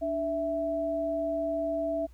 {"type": "tone pair together", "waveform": "sine", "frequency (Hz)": [293.7, 659.3], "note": ["D4", "E5"], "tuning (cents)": [0, 0], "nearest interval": "octave + major second", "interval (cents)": 1400, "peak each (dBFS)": [-34, -28], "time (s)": [0.01, 2.07], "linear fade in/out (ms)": 20, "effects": ["added 60 Hz sine -49 dBFS peak until 2.13 s", "pink hiss -67 dBFS RMS until 2.13 s"]}